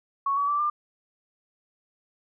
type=tone with pitch steps; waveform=sine; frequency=1108.7 / 1136.6 / 1165.2 / 1194.5 Hz; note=C#6 / C#6 / D6 / D6; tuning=0 / +43 / -14 / +29 cents; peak=-22 dBFS; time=0.26-0.7 s; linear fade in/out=5 ms; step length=110 ms; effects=none